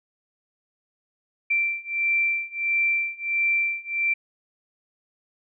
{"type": "beating tone pair", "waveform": "sine", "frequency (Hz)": [2349, 2350.5], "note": ["D7", "D7"], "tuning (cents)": [0, 1], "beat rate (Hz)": 1.5, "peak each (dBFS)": [-25, -24], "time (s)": [1.5, 4.14], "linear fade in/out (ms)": 10, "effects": []}